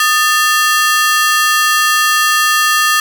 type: ring-modulated tone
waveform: sawtooth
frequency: 1502 Hz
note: F#6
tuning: 26 cents sharp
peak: -3 dBFS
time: 0-3 s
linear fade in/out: 2 ms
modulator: 269 Hz
effects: none